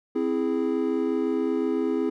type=chord; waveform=triangle; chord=C augmented; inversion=none; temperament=equal; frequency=261.6 / 329.6 / 415.3 Hz; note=C4 / E4 / G#4; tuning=0 / 0 / 0 cents; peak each=-25 dBFS; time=0.15-2.1 s; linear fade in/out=10 ms; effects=none